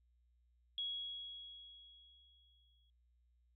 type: tone with exponential decay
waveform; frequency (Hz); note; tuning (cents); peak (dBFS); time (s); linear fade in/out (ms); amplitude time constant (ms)
sine; 3326; G#7; +2; -37; 0.78-2.9; 1; 460
effects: added 60 Hz sine -70 dBFS peak until 3.55 s